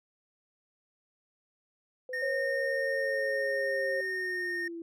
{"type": "linear sweep", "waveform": "sine", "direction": "down", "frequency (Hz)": [510, 331.5], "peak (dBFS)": -37, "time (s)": [2.09, 4.82], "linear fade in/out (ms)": 2}
{"type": "tone", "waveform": "triangle", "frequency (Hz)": 1838, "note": "A#6", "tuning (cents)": -25, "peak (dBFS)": -30, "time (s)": [2.13, 4.68], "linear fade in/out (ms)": 5}
{"type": "tone with pitch glide", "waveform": "sine", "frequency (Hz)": [543, 536.5], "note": ["C#5", "C5"], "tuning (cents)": [-36, 43], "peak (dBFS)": -30, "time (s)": [2.22, 4.01], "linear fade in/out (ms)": 5, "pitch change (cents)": -21, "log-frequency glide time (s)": [3.52, 3.84]}
{"effects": []}